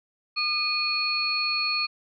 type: tone cluster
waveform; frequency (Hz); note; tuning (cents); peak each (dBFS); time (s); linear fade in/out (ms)
sine; 1217 / 2469 / 4343; D#6 / D#7 / C#8; -39 / -14 / -36; -32 / -27 / -26; 0.36-1.87; 20
effects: none